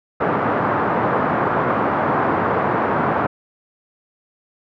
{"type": "band-pass noise", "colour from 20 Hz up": "white", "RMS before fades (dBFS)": -19, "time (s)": [0.2, 3.27], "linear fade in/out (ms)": 10, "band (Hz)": [100, 1300], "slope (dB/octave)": 24, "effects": []}